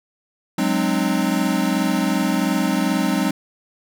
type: chord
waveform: square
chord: Ab dominant seventh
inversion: third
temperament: equal with one note detuned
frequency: 185 / 207.7 / 261.6 / 303.5 Hz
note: Gb3 / Ab3 / C4 / Eb4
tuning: 0 / 0 / 0 / -43 cents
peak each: -24 dBFS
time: 0.58-3.31 s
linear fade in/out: 5 ms
effects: none